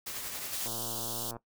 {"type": "noise with tremolo", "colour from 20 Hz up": "white", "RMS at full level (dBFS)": -37, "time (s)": [0.06, 0.68], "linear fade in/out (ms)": 10, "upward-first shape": "triangle", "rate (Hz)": 11, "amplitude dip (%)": 40}
{"type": "high-pass noise", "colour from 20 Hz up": "white", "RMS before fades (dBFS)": -37, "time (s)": [0.53, 1.31], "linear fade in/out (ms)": 2, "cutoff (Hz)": 2900, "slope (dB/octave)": 96}
{"type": "click train", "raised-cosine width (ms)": 1, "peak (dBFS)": -28, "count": 83, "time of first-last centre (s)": [0.66, 1.367], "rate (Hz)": 116}
{"effects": ["noise-tail reverb RT60 0.1 s tail -17 dB re dry"]}